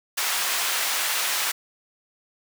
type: high-pass noise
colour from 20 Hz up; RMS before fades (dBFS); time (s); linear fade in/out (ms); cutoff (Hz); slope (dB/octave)
pink; -25; 0.17-1.52; 10; 1200; 12
effects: none